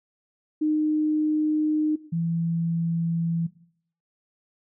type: tone pair in turn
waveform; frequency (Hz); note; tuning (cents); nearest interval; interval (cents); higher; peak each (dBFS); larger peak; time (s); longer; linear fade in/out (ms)
sine; 306.5 / 166.93; D#4 / E3; -26 / +22; major seventh; 1052; first; -20 / -23; first; 0.61-1.96 / 2.12-3.47; neither; 10
effects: noise-tail reverb RT60 0.6 s tail -17 dB re dry